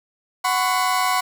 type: chord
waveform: 35% pulse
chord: F# suspended fourth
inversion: none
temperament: equal with one note detuned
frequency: 740 / 1007.9 / 1108.7 Hz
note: F#5 / B5 / C#6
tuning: 0 / +35 / 0 cents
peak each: -21 dBFS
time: 0.44-1.21 s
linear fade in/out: 10 ms
effects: none